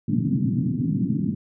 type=band-pass noise; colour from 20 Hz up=white; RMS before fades=-23 dBFS; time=0.08-1.35 s; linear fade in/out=5 ms; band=110 to 270 Hz; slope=48 dB/octave; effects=none